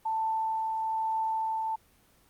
sine tone with tremolo, 886 Hz, A5, 12 cents sharp, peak -26 dBFS, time 0.05-1.76 s, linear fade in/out 10 ms, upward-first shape triangle, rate 1.1 Hz, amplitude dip 25%, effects pink hiss -63 dBFS RMS until 2.29 s + Opus 24 kbps

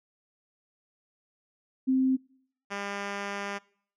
sine / 5% pulse tone pair in turn, 261.5 / 200.8 Hz, C4 / G3, -1 / +42 cents, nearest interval perfect fourth, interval 457 cents, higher first, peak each -21 dBFS, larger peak neither, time 1.87-2.17 / 2.7-3.59 s, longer second, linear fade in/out 20 ms, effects noise-tail reverb RT60 0.6 s tail -24 dB re dry + low-pass 5000 Hz 12 dB/octave

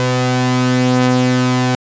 sawtooth tone pair together, 126.16 / 252.8 Hz, B2 / B3, +37 / +41 cents, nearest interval octave, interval 1204 cents, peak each -11 / -11 dBFS, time 0-1.75 s, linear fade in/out 0 ms, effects resampled to 16000 Hz

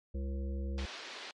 harmonic tone, 67.6 Hz, C#2, 43 cents flat, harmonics 1 / 3 / 5 / 7 / 8, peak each -34 / -44 / -48 / -51 / -52 dBFS, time 0.14-0.86 s, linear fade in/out 10 ms
white band-pass noise, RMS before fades -46 dBFS, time 0.78-1.31 s, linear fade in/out 0 ms, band 280 to 4500 Hz, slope 24 dB/octave
effects MP3 48 kbps

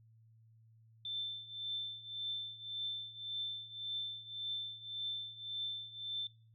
sine tone with tremolo, 3547 Hz, A7, 13 cents sharp, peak -35 dBFS, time 1.05-6.27 s, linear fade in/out 2 ms, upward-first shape triangle, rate 1.8 Hz, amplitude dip 85%, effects noise-tail reverb RT60 0.4 s tail -21 dB re dry + added 112 Hz sine -61 dBFS peak until 6.54 s

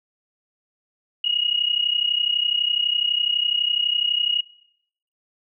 sine tone pair together, 2868 / 2900 Hz, F7 / F#7, +45 / -35 cents, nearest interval unison, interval 20 cents, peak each -22 dBFS, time 1.24-4.41 s, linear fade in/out 5 ms, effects noise-tail reverb RT60 0.8 s tail -24 dB re dry

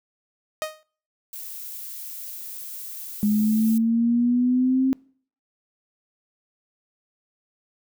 sawtooth tone with exponential decay, 622.3 Hz, D#5, in tune, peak -19 dBFS, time 0.62-0.83 s, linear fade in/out 0 ms, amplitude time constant 45 ms
violet noise, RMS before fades -36 dBFS, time 1.33-3.78 s, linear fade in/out 2 ms
sine exponential sweep, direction up, 207.7 to 266.3 Hz, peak -17 dBFS, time 3.23-4.93 s, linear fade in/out 0 ms
effects noise-tail reverb RT60 0.5 s tail -25 dB re dry

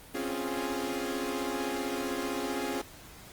sawtooth chord, Db major seventh, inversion third, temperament equal, 261.6 / 277.2 / 349.2 / 415.3 Hz, C4 / Db4 / F4 / Ab4, 0 / 0 / 0 / 0 cents, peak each -33 dBFS, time 0.14-2.82 s, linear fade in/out 10 ms, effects pink hiss -50 dBFS RMS until 3.32 s + Opus 24 kbps

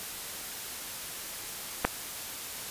clicks, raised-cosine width 0.5 ms, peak -17 / -7 dBFS, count 2, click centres 1.846 / 1.85 s, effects white hiss -39 dBFS RMS until 2.7 s + resampled to 32000 Hz

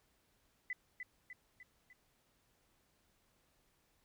sine tone with echo, 2000 Hz, B6, 21 cents sharp, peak -37 dBFS, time 0.7-0.73 s, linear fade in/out 2 ms, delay 300 ms, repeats 4, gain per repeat -5 dB, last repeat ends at 1.93 s, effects pink hiss -75 dBFS RMS until 4.04 s

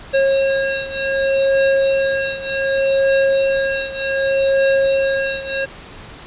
square beating tone pair, 542 / 542.66 Hz, C#5 / C#5, -39 / -37 cents, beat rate 0.66 Hz, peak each -17 / -20 dBFS, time 0.13-5.66 s, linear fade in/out 20 ms, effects pink hiss -37 dBFS RMS until 6.26 s + resampled to 8000 Hz

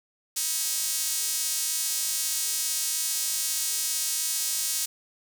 sawtooth tone with high-pass filter, 317.6 Hz, D#4, 36 cents sharp, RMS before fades -28 dBFS, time 0.36-4.86 s, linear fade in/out 10 ms, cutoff 6700 Hz, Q 0.97, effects none

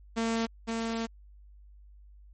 sawtooth tone pair in turn, 227.6 / 227.6 Hz, A#3 / A#3, -41 / -41 cents, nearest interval unison, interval 0 cents, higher neither, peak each -23 / -26 dBFS, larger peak first, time 0.16-0.47 / 0.67-1.07 s, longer second, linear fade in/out 20 ms, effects added 50 Hz sine -50 dBFS peak until 2.33 s + MP3 32 kbps

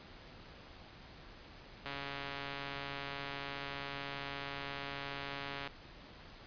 click train, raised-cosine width 0.3 ms, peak -25 dBFS, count 535, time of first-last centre 1.86-5.674 s, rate 140 Hz, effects pink hiss -54 dBFS RMS until 6.46 s + resampled to 11025 Hz

